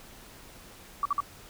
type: tone bursts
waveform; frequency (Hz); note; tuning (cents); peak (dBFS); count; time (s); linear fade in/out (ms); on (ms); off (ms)
sine; 1148; D6; -40; -23; 3; 1.03-1.204; 2; 24; 51
effects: pink hiss -50 dBFS RMS until 1.49 s